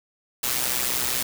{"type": "noise with amplitude modulation", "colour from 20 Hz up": "white", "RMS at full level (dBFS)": -22, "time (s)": [0.43, 1.23], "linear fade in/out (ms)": 5, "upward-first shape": "sine", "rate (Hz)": 125, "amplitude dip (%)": 70, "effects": []}